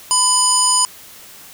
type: harmonic tone with a mistuned harmonic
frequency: 997 Hz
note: B5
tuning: 16 cents sharp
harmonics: 1 / 3 / 5 / 7 / 9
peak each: -18 / -25 / -19 / -18 / -16 dBFS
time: 0.11-0.85 s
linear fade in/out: 0 ms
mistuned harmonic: 9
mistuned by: +25 cents
effects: white hiss -40 dBFS RMS until 1.53 s